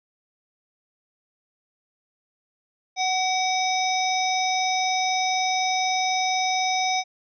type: harmonic tone with a mistuned harmonic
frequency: 746 Hz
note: F#5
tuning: 14 cents sharp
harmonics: 1 / 3 / 5 / 7 / 8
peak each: -23 / -28 / -30 / -31 / -32 dBFS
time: 2.96-7.04 s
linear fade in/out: 50 ms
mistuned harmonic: 3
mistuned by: +34 cents
effects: none